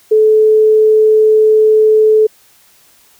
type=tone; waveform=sine; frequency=433.2 Hz; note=A4; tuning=27 cents flat; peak=-5 dBFS; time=0.11-2.27 s; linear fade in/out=10 ms; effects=white hiss -48 dBFS RMS until 3.19 s